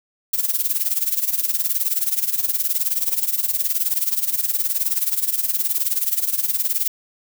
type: noise with tremolo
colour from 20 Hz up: violet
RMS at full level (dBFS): -18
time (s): 0.33-6.88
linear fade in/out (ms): 5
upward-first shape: sine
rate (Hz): 19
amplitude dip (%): 80
effects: none